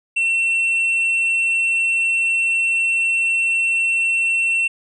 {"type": "tone", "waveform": "triangle", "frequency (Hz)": 2704, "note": "E7", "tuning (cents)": 43, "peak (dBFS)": -14, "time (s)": [0.16, 4.68], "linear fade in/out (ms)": 10, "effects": ["resampled to 24000 Hz"]}